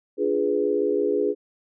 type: chord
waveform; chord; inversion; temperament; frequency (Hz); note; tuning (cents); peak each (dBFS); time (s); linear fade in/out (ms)
sine; D diminished seventh; none; equal; 293.7 / 349.2 / 415.3 / 493.9; D4 / F4 / Ab4 / Cb5; 0 / 0 / 0 / 0; -28 / -28 / -22 / -27; 0.17-1.35; 50
effects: none